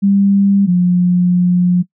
sine tone pair in turn, 198.4 / 178.4 Hz, G3 / F3, +21 / +37 cents, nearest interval major second, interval 184 cents, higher first, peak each -8 dBFS, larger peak neither, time 0.02-0.67 / 0.67-1.83 s, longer second, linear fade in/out 20 ms, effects noise-tail reverb RT60 0.1 s tail -20 dB re dry

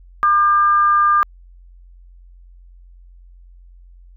sine tone pair together, 1200.1 / 1602 Hz, D6 / G6, +37 / +37 cents, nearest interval perfect fourth, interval 500 cents, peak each -11 / -22 dBFS, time 0.23-1.23 s, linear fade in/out 0 ms, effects added 44 Hz sine -41 dBFS peak until 4.16 s

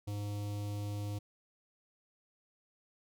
square tone with notch filter, 102.9 Hz, G#2, 16 cents flat, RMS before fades -38 dBFS, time 0.07-1.19 s, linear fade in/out 10 ms, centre 1600 Hz, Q 0.71, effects none

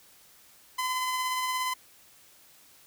sawtooth tone with tremolo, 1019 Hz, C6, 46 cents flat, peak -23 dBFS, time 0.78-1.74 s, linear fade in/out 10 ms, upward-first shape sine, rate 17 Hz, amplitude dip 25%, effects white hiss -57 dBFS RMS until 2.86 s

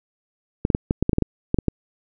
clicks, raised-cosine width 3 ms, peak -5 dBFS, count 12, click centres 0.651 / 0.702 / 0.749 / 0.909 / 1.026 / 1.094 / 1.132 / 1.184 / 1.223 / 1.544 / 1.587 / 1.683 s, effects none

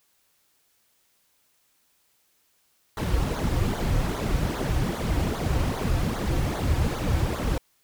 brown noise with flanger, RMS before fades -25 dBFS, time 2.97-7.58 s, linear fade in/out 2 ms, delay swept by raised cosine 0.37 to 4.97 ms, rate 2.5 Hz, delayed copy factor -0.8, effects white hiss -67 dBFS RMS until 7.83 s

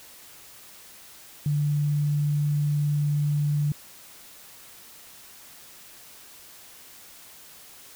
sine tone, 146.83 Hz, D3, in tune, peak -21 dBFS, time 1.46-3.72 s, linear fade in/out 2 ms, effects white hiss -48 dBFS RMS until 7.95 s

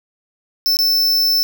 square tone with dropouts, 5300 Hz, E8, 9 cents sharp, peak -13 dBFS, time 0.66-1.43 s, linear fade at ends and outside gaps 0 ms, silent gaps 0.769-0.789 s, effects none

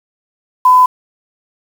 sine tone with quantisation, 1007 Hz, B5, 33 cents sharp, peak -4 dBFS, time 0.65-0.86 s, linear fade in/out 5 ms, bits 5, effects none

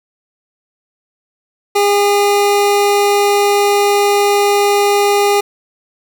25% pulse tone, 406.6 Hz, G#4, 37 cents flat, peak -6 dBFS, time 1.75-5.41 s, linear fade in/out 10 ms, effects none

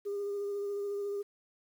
sine tone with vibrato, 404.6 Hz, G#4, 45 cents flat, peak -31 dBFS, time 0.05-1.23 s, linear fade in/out 20 ms, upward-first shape sine, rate 14 Hz, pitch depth 18 cents each way, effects tanh soft clip ceiling -30 dBFS + 10-bit

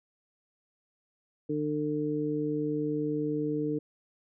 harmonic tone, 150 Hz, D3, 37 cents sharp, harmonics 1 / 2 / 3, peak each -36 / -30 / -32 dBFS, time 1.49-3.79 s, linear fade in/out 10 ms, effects none

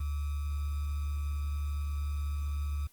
sine tone with sample-and-hold, 72.6 Hz, D2, 19 cents flat, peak -30 dBFS, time 0-2.87 s, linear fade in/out 5 ms, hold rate 1225 Hz, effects white hiss -63 dBFS RMS until 2.92 s + Opus 24 kbps

